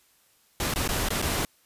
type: noise with dropouts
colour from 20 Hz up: pink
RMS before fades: -27 dBFS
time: 0.6-1.45 s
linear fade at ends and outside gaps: 1 ms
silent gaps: 0.739-0.759 / 0.877-0.889 / 1.087-1.104 / 1.217-1.224 s
effects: white hiss -63 dBFS RMS until 1.65 s + resampled to 32000 Hz